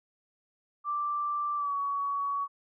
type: tone with pitch glide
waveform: sine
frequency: 1174.7 to 1126.2 Hz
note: D6 to C#6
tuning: 0 to +27 cents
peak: -28 dBFS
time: 0.84-2.48 s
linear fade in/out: 50 ms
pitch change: -73 cents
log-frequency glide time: 1.56-1.74 s
effects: none